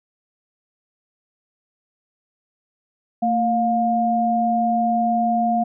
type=tone pair together; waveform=sine; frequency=227.3 / 708 Hz; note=A#3 / F5; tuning=-43 / +23 cents; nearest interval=octave + minor sixth; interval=1966 cents; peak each=-21 / -18 dBFS; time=3.22-5.64 s; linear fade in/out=10 ms; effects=none